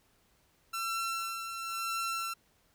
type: tone with tremolo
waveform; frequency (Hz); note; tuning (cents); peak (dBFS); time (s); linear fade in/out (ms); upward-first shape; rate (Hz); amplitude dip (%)
sawtooth; 1349; E6; +40; -28; 0.73-2.34; 10; sine; 0.97; 50
effects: pink hiss -69 dBFS RMS until 2.74 s